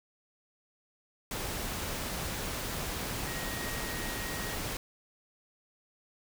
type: tone in noise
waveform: sine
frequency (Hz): 1883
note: A#6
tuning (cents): +17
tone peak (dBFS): -42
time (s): 3.27-4.55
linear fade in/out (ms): 2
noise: pink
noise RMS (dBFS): -36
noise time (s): 1.31-4.77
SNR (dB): -9
effects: none